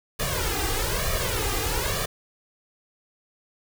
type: noise with flanger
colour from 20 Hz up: pink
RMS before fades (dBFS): -26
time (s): 0.19-2.06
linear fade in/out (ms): 10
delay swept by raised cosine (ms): 1.7 to 2.52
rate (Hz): 1.1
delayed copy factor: +0.95
effects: none